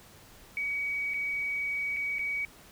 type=tone with dropouts; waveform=sine; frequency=2263 Hz; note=C#7; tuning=35 cents sharp; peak=-29 dBFS; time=0.57-2.45 s; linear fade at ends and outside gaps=1 ms; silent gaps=1.137-1.142 / 1.964-1.968 / 2.185-2.192 s; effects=pink hiss -54 dBFS RMS until 2.71 s